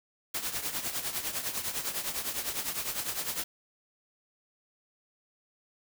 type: noise with tremolo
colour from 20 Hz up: white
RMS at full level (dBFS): -31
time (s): 0.34-3.44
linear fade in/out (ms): 5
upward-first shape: triangle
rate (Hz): 9.9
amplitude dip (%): 75
effects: none